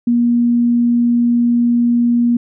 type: tone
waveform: sine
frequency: 238.4 Hz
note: A#3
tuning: 39 cents sharp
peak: -10 dBFS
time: 0.07-2.37 s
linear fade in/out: 5 ms
effects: none